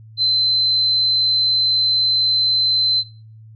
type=tone; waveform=sine; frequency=4071 Hz; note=C8; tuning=48 cents flat; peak=-14 dBFS; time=0.17-3.04 s; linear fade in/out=50 ms; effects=noise-tail reverb RT60 0.4 s tail -19 dB re dry + added 110 Hz sine -39 dBFS peak until 3.55 s